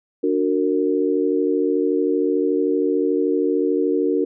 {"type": "chord", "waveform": "sine", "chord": "D augmented", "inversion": "none", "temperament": "just", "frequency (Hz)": [293.7, 367.1, 458.9], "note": ["D4", "F#4", "A#4"], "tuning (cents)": [0, -14, -27], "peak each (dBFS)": -21, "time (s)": [0.23, 4.25], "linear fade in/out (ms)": 10, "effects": []}